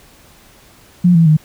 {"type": "tone with pitch steps", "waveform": "sine", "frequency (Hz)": [177.3, 165.43, 154.35], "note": ["F3", "E3", "D#3"], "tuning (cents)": [26, 6, -14], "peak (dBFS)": -6, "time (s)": [1.04, 1.37], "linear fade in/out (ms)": 10, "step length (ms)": 110, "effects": ["pink hiss -46 dBFS RMS until 1.44 s"]}